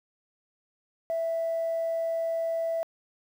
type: tone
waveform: sine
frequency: 660 Hz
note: E5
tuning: 2 cents sharp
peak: -25 dBFS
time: 1.1-2.83 s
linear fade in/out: 0 ms
effects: tanh soft clip ceiling -22 dBFS + 9-bit